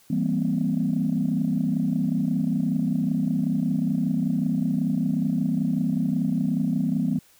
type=chord; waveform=sine; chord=C dominant seventh; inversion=first; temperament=equal with one note detuned; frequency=164.81 / 196 / 233.1 / 258.3 Hz; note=E3 / G3 / Bb3 / C4; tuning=0 / 0 / 0 / -22 cents; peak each=-26 dBFS; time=0.1-7.19 s; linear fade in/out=5 ms; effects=tanh soft clip ceiling -13 dBFS + white hiss -57 dBFS RMS until 7.39 s